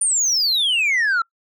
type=exponential sweep; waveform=sine; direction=down; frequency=9430 to 1324 Hz; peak=-13 dBFS; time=0.01-1.22 s; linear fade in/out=5 ms; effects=noise-tail reverb RT60 0.1 s tail -24 dB re dry + tanh soft clip ceiling -15 dBFS